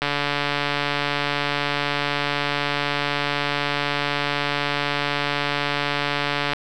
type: click train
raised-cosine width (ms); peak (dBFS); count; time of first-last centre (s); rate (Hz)
0.3; -6; 939; 0.02-6.534; 144
effects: none